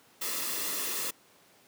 white noise with comb filter, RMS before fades -33 dBFS, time 0.21-1.11 s, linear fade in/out 10 ms, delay 1.3 ms, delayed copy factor -0.55, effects pink hiss -60 dBFS RMS until 1.67 s + high-pass 200 Hz 12 dB/octave

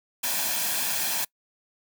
white noise with comb filter, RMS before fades -27 dBFS, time 0.23-1.25 s, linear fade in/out 10 ms, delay 1.2 ms, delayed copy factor +0.6, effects noise-tail reverb RT60 0.1 s tail -25 dB re dry + high-pass 200 Hz 12 dB/octave

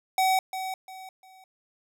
square tone with echo, 756 Hz, F#5, 37 cents sharp, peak -21 dBFS, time 0.18-0.39 s, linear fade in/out 2 ms, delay 350 ms, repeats 3, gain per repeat -10 dB, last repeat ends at 1.44 s, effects none

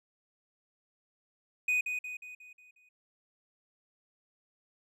triangle tone with echo, 2489 Hz, D#7, in tune, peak -24 dBFS, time 1.68-1.81 s, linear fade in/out 5 ms, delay 180 ms, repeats 6, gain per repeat -6 dB, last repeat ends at 2.89 s, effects none

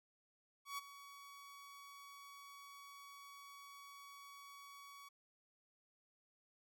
sawtooth tone with ADSR envelope, 1127 Hz, C#6, 28 cents sharp, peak -37 dBFS, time 0.65-5.09 s, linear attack 130 ms, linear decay 19 ms, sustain -14 dB, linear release 11 ms, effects none

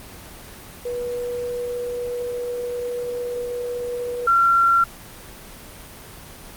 sine tone pair in turn, 486.4 / 1368.2 Hz, B4 / F6, -26 / -36 cents, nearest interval octave + tritone, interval 1790 cents, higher second, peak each -24 / -13 dBFS, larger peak second, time 0.85-4.27 / 4.27-4.84 s, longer first, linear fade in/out 5 ms, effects pink hiss -40 dBFS RMS until 6.56 s + Opus 24 kbps

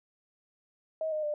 sine tone with pitch steps, 635 / 615.1 / 595.9 Hz, D#5 / D#5 / D5, +35 / -20 / +25 cents, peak -29 dBFS, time 1.01-1.34 s, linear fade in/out 2 ms, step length 110 ms, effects none

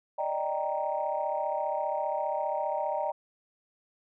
sine chord, Eb major seventh, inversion third, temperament equal, 587.3 / 622.3 / 784 / 932.3 Hz, D5 / Eb5 / G5 / Bb5, 0 / 0 / 0 / 0 cents, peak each -33 dBFS, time 0.18-3.12 s, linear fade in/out 10 ms, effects tanh soft clip ceiling -18 dBFS

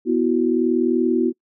sine chord, B suspended fourth, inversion none, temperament equal, 246.9 / 329.6 / 370 Hz, B3 / E4 / F#4, 0 / 0 / 0 cents, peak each -20 dBFS, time 0.05-1.33 s, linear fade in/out 50 ms, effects noise-tail reverb RT60 0.1 s tail -24 dB re dry

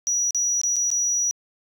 sine tone with dropouts, 5830 Hz, F#8, 26 cents flat, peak -18 dBFS, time 0.07-1.31 s, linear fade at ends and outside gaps 0 ms, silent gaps 0.307-0.347 / 0.614-0.635 / 0.759-0.765 / 0.903-0.915 s, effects tanh soft clip ceiling -17 dBFS

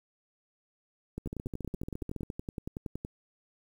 two click trains, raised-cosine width 3 ms, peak -23 / -24 dBFS, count 21 / 15, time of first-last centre 1.18-3.049 / 1.26-2.232 s, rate 10.7 / 14.4 Hz, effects 9-bit

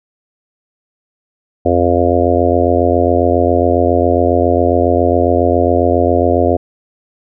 harmonic tone, 87.31 Hz, F2, in tune, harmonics 1 / 3 / 4 / 5 / 6 / 7 / 8, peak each -17 / -17 / -17 / -17 / -17 / -17 / -17 dBFS, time 1.65-6.57 s, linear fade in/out 10 ms, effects none

